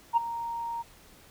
sine tone with ADSR envelope, 931 Hz, A#5, 2 cents flat, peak -16 dBFS, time 0.13-0.83 s, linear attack 39 ms, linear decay 14 ms, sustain -15 dB, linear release 22 ms, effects tanh soft clip ceiling -15 dBFS + pink hiss -55 dBFS RMS until 1.3 s

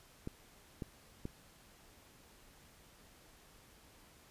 clicks, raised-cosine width 3 ms, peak -27 dBFS, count 3, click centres 0.274 / 0.822 / 1.254 s, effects pink hiss -62 dBFS RMS until 4.3 s + resampled to 32000 Hz

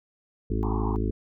harmonic tone, 53.6 Hz, A1, 45 cents flat, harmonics 1 / 2 / 4 / 5 / 6 / 7 / 8, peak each -27 / -30 / -33 / -34 / -35 / -35 / -36 dBFS, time 0.5-1.11 s, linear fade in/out 5 ms
white band-pass noise, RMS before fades -36 dBFS, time 0.63-0.96 s, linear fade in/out 0 ms, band 760 to 1100 Hz, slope 96 dB/octave
effects none

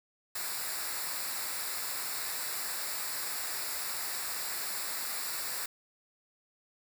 white noise with comb filter, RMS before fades -36 dBFS, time 0.35-5.66 s, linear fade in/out 5 ms, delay 0.32 ms, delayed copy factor -0.7, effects none

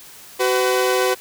sawtooth tone pair together, 376.2 / 504.5 Hz, F#4 / B4, +29 / +37 cents, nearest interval perfect fourth, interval 508 cents, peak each -15 dBFS, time 0.39-1.15 s, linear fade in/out 20 ms, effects white hiss -42 dBFS RMS until 1.2 s

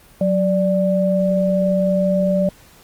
sine tone pair together, 184.99 / 587.3 Hz, F#3 / D5, 0 / 0 cents, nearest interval octave + minor sixth, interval 2000 cents, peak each -17 dBFS, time 0.21-2.49 s, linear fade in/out 2 ms, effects pink hiss -48 dBFS RMS until 2.83 s + Opus 32 kbps

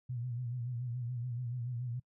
sine tone with vibrato, 121.9 Hz, B2, 22 cents flat, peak -35 dBFS, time 0.09-2 s, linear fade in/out 10 ms, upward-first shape sine, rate 7 Hz, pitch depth 75 cents each way, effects noise-tail reverb RT60 0.1 s tail -24 dB re dry

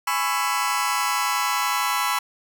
sawtooth chord, C# minor seventh, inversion second, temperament just, 831.5 / 997.9 / 1108.7 / 1330.5 Hz, G#5 / B5 / C#6 / E6, +2 / +18 / 0 / +16 cents, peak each -25 / -21 / -24 / -23 dBFS, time 0.07-2.19 s, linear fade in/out 5 ms, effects none

